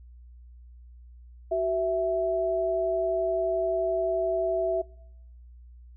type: tone pair together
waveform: sine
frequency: 376.4 / 659.3 Hz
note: F#4 / E5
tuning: +30 / 0 cents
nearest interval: minor seventh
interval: 970 cents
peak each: -29 / -24 dBFS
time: 1.51-4.82 s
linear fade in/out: 10 ms
effects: noise-tail reverb RT60 0.8 s tail -25 dB re dry + added 60 Hz sine -46 dBFS peak until 5.96 s